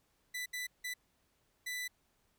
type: tone bursts at uneven times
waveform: sawtooth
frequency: 1988 Hz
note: B6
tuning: 11 cents sharp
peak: -34 dBFS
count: 4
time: 0.34-0.46 / 0.53-0.67 / 0.84-0.94 / 1.66-1.88 s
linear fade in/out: 10 ms
effects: pink hiss -75 dBFS RMS until 2.38 s